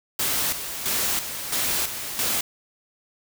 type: noise with tremolo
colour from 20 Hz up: white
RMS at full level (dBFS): -24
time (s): 0.19-2.41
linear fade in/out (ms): 5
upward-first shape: square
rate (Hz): 1.5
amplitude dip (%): 60
effects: none